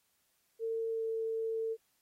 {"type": "tone with pitch glide", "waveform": "sine", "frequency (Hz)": [452.1, 448.5], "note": ["A4", "A4"], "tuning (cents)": [47, 33], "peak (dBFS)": -32, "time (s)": [0.59, 1.77], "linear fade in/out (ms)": 50, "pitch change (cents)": -14, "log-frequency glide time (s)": [0.91, 1.02], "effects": ["white hiss -75 dBFS RMS until 2.01 s", "AAC 48 kbps"]}